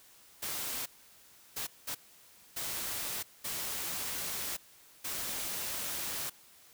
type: noise bursts at uneven times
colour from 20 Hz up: white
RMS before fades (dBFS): -37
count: 6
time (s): 0.42-0.86 / 1.56-1.67 / 1.87-1.95 / 2.56-3.23 / 3.44-4.57 / 5.04-6.3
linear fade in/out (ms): 10
effects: white hiss -59 dBFS RMS until 6.73 s